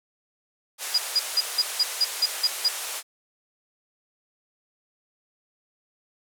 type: band-pass noise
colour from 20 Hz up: white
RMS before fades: -33 dBFS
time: 0.78-3.03 s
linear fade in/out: 50 ms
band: 470 to 12000 Hz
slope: 24 dB/octave
type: tone bursts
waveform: sine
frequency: 4900 Hz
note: D#8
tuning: 27 cents flat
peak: -17 dBFS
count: 9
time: 0.94-2.687 s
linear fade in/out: 10 ms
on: 43 ms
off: 170 ms
effects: none